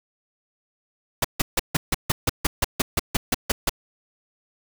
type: noise bursts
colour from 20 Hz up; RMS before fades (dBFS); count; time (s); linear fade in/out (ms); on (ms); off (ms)
pink; -20; 15; 1.22-3.695; 5; 25; 150
effects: none